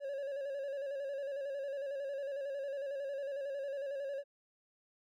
triangle tone with vibrato, 555 Hz, C#5, 2 cents sharp, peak -35 dBFS, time 0-4.24 s, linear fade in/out 50 ms, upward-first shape square, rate 11 Hz, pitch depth 47 cents each way, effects none

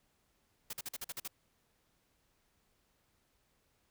white noise bursts, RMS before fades -41 dBFS, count 8, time 0.7-1.278 s, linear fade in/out 5 ms, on 32 ms, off 46 ms, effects pink hiss -75 dBFS RMS until 3.9 s

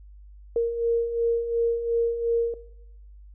sine beating tone pair, 463.6 / 466.4 Hz, A#4 / A#4, -10 / +1 cents, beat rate 2.8 Hz, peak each -29 / -22 dBFS, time 0.56-2.54 s, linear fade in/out 2 ms, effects noise-tail reverb RT60 0.8 s tail -17 dB re dry + added 50 Hz sine -44 dBFS peak until 3.34 s

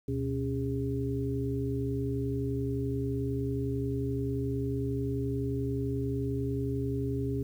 sine tone cluster, 73.1 / 124.4 / 275.4 / 407.4 Hz, D2 / B2 / C#4 / G#4, -7 / +13 / -11 / -33 cents, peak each -38 / -32 / -34 / -35 dBFS, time 0.08-7.43 s, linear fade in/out 5 ms, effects 10-bit

